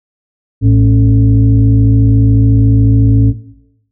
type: tone with frequency modulation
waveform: sine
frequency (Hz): 110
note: A2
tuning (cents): 0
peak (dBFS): -4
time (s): 0.61-3.34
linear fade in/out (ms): 50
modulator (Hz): 166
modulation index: 0.76
effects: noise-tail reverb RT60 0.9 s tail -17 dB re dry